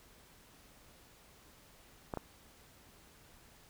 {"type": "clicks", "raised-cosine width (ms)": 1, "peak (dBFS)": -23, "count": 2, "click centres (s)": [2.138, 2.173], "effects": ["pink hiss -61 dBFS RMS until 3.69 s"]}